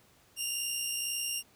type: tone pair together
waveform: 15% pulse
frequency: 2788 / 2850 Hz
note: F7 / F7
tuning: -4 / +34 cents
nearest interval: unison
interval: 38 cents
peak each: -26 / -31 dBFS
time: 0.36-1.43 s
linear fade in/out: 50 ms
effects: pink hiss -63 dBFS RMS until 1.55 s + high-pass 60 Hz 12 dB/octave